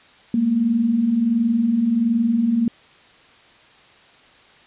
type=tone pair together; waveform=sine; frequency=211.7 / 233.1 Hz; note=G#3 / A#3; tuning=+33 / 0 cents; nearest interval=major second; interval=167 cents; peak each=-24 / -16 dBFS; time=0.34-2.68 s; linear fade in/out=2 ms; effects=white hiss -50 dBFS RMS until 4.66 s + resampled to 8000 Hz